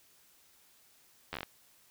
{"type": "slowing click train", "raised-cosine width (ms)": 0.3, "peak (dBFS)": -21, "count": 7, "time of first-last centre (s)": [1.33, 1.431], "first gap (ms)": 11, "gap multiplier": 1.17, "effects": ["white hiss -64 dBFS RMS until 1.9 s"]}